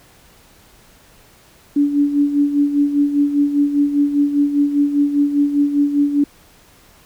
sine tone with tremolo, 287.7 Hz, D4, 36 cents flat, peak -10 dBFS, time 1.76-6.24 s, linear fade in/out 5 ms, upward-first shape sine, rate 5 Hz, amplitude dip 65%, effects pink hiss -49 dBFS RMS until 7.05 s

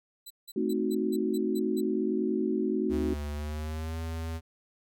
15% pulse tone bursts, 3988 Hz, B7, 16 cents sharp, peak -35 dBFS, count 8, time 0.26-1.81 s, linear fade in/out 10 ms, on 45 ms, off 170 ms
sine chord, A diminished seventh, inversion none, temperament equal, 220 / 261.6 / 311.1 / 370 Hz, A3 / C4 / Eb4 / Gb4, 0 / 0 / 0 / 0 cents, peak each -31 / -33 / -32 / -30 dBFS, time 0.56-3.14 s, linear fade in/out 5 ms
square tone with pitch glide, 73.42 to 81.46 Hz, D2 to E2, 0 to -20 cents, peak -33 dBFS, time 2.89-4.41 s, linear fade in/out 50 ms, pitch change +180 cents, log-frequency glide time 3.32-3.98 s
effects none

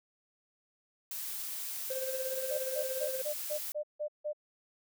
blue noise, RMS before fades -39 dBFS, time 1.11-3.72 s, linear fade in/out 2 ms
triangle tone with tremolo, 523.3 Hz, C5, in tune, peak -30 dBFS, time 1.9-3.22 s, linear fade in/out 5 ms, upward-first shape triangle, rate 17 Hz, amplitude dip 65%
sine tone bursts, 599 Hz, D5, 34 cents sharp, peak -32 dBFS, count 8, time 2.5-4.332 s, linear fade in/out 20 ms, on 89 ms, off 160 ms
effects none

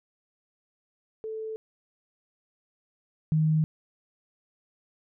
sine tone pair in turn, 439.3 / 156.31 Hz, A4 / D#3, -3 / +8 cents, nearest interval octave + tritone, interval 1789 cents, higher first, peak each -32 / -20 dBFS, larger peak second, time 1.24-1.56 / 3.32-3.64 s, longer neither, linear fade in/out 0 ms, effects none

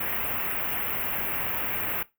white band-stop noise, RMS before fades -29 dBFS, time 0-2.03 s, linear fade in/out 5 ms, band 2800 to 13000 Hz, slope 48 dB/octave, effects noise-tail reverb RT60 0.2 s tail -18 dB re dry

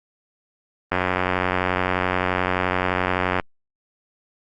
click train, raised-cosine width 0.5 ms, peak -5 dBFS, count 228, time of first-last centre 0.92-3.398 s, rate 91.6 Hz, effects Opus 32 kbps

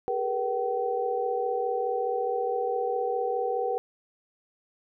sine tone cluster, 402.3 / 437 / 481.7 / 766 Hz, G4 / A4 / B4 / G5, +45 / -12 / -43 / -40 cents, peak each -34 / -36 / -28 / -30 dBFS, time 0.08-3.78 s, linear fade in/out 0 ms, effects none

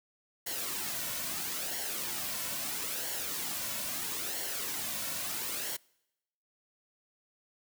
white noise with flanger, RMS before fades -36 dBFS, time 0.46-5.77 s, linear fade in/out 10 ms, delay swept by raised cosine 0.8 to 2.5 ms, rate 0.76 Hz, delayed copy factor -0.55, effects noise-tail reverb RT60 0.9 s tail -26 dB re dry

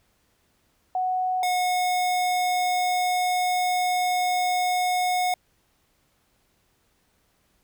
sine / square tone pair in turn, 740 / 726.9 Hz, F#5 / F#5, 0 / -31 cents, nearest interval unison, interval 31 cents, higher first, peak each -22 dBFS, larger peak neither, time 0.95-1.43 / 1.43-5.34 s, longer second, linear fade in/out 2 ms, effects pink hiss -67 dBFS RMS until 7.63 s

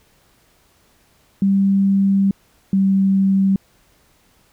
sine tone pair in turn, 196 / 193.75 Hz, G3 / G3, 0 / -20 cents, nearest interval unison, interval 20 cents, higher first, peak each -12 dBFS, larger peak neither, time 1.42-2.31 / 2.73-3.56 s, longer first, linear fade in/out 2 ms, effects pink hiss -57 dBFS RMS until 4.52 s

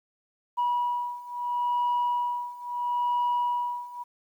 sine beating tone pair, 970 / 970.75 Hz, B5 / B5, -31 / -30 cents, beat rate 0.75 Hz, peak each -28 / -26 dBFS, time 0.57-4.04 s, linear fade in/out 20 ms, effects tanh soft clip ceiling -20 dBFS + 10-bit

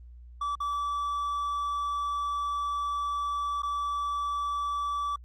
triangle tone with dropouts, 1155 Hz, D6, 29 cents flat, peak -26 dBFS, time 0.41-5.16 s, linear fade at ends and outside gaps 5 ms, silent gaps 0.554-0.602 / 3.621-3.631 s, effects added 60 Hz sine -45 dBFS peak until 5.24 s + Opus 24 kbps

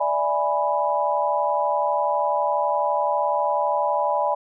sine chord, E dominant seventh, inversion third, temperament equal, 587.3 / 659.3 / 830.6 / 987.8 Hz, D5 / E5 / G#5 / B5, 0 / 0 / 0 / 0 cents, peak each -24 / -28 / -24 / -24 dBFS, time 0-4.35 s, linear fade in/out 10 ms, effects none

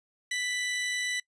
sawtooth tone pair together, 1978 / 2991 Hz, B6 / F#7, +2 / +18 cents, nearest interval perfect fifth, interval 716 cents, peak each -26 / -35 dBFS, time 0.31-1.2 s, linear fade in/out 5 ms, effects noise-tail reverb RT60 0.1 s tail -23 dB re dry + resampled to 22050 Hz

